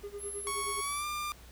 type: tone with tremolo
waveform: triangle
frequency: 406.6 Hz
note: G#4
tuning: 37 cents flat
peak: -35 dBFS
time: 0.03-0.81 s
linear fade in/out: 10 ms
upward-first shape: sine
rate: 9.4 Hz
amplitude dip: 90%
type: tone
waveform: sine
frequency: 11000 Hz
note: F9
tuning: 27 cents flat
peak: -38 dBFS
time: 0.18-1.05 s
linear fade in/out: 50 ms
type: tone with pitch glide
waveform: sawtooth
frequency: 1108.7 to 1195.2 Hz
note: C#6 to D6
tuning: 0 to +30 cents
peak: -30 dBFS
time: 0.47-1.32 s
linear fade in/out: 0 ms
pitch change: +130 cents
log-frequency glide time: 0.79-1.06 s
effects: added 60 Hz sine -53 dBFS peak until 1.51 s + pink hiss -56 dBFS RMS until 1.51 s